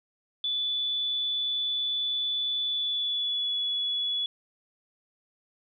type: tone with pitch glide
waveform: sine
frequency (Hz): 3471 to 3398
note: A7 to G#7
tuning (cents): -24 to +39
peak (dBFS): -26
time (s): 0.44-4.26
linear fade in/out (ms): 2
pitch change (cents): -37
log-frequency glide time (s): 2.64-3.57
effects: none